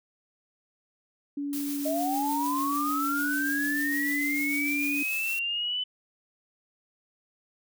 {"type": "tone with pitch glide", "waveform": "sine", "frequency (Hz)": [285.1, 287.2], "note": ["C#4", "D4"], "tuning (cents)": [49, -39], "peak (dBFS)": -29, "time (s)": [1.37, 5.03], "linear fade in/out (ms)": 5, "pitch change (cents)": 12, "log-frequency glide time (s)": [2.32, 3.65]}
{"type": "noise with tremolo", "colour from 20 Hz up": "blue", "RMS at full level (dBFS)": -36, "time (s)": [1.53, 5.39], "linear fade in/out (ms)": 0, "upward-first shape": "triangle", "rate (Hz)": 6.7, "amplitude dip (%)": 35}
{"type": "linear sweep", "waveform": "sine", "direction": "up", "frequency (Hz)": [610, 3021], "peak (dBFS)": -27, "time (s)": [1.85, 5.84], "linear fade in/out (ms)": 10}
{"effects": []}